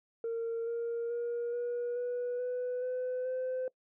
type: tone with pitch steps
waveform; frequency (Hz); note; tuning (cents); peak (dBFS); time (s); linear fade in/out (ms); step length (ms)
sine; 459.7 / 466.9 / 474.3 / 481.7 / 489.3 / 497 / 504.8 / 512.7; A#4 / A#4 / A#4 / B4 / B4 / B4 / B4 / C5; -24 / +3 / +30 / -43 / -16 / +11 / +38 / -35; -30; 0.24-3.68; 2; 430
effects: noise-tail reverb RT60 0.1 s tail -23 dB re dry + tanh soft clip ceiling -30 dBFS